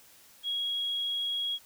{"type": "tone", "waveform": "sine", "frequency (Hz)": 3309, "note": "G#7", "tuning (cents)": -7, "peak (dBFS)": -28, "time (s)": [0.43, 1.59], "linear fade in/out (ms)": 50, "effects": ["tanh soft clip ceiling -24 dBFS", "white hiss -57 dBFS RMS until 1.65 s"]}